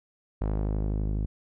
sawtooth tone with low-pass filter sweep, 52 Hz, G#1, 3 cents sharp, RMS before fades -28 dBFS, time 0.41-1.26 s, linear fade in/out 5 ms, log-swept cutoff 920 to 260 Hz, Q 0.72, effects none

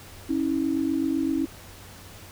sine tone pair together, 273.7 / 321.5 Hz, C#4 / E4, -22 / -43 cents, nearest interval minor third, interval 279 cents, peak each -25 dBFS, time 0.29-1.46 s, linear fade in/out 10 ms, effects added 94 Hz sine -48 dBFS peak until 2.31 s + pink hiss -46 dBFS RMS until 2.31 s

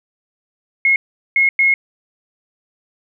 sine tone bursts at uneven times, 2164 Hz, C#7, 42 cents flat, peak -10 dBFS, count 3, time 0.85-0.96 / 1.36-1.49 / 1.59-1.74 s, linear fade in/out 2 ms, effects none

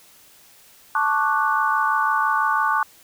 sine chord, D major seventh, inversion second, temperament equal, 880 / 1108.7 / 1174.7 / 1480 Hz, A5 / C#6 / D6 / F#6, 0 / 0 / 0 / 0 cents, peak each -23 dBFS, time 0.95-2.83 s, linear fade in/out 2 ms, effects white hiss -51 dBFS RMS until 3.03 s

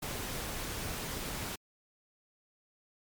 pink noise, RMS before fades -38 dBFS, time 0.02-1.56 s, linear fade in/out 10 ms, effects MP3 96 kbps

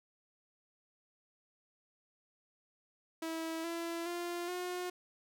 sawtooth tone with pitch steps, 325.2 / 336.3 / 347.7 / 359.6 Hz, E4 / E4 / F4 / F#4, -23 / +35 / -8 / -49 cents, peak -33 dBFS, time 3.22-4.9 s, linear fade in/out 5 ms, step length 420 ms, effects none

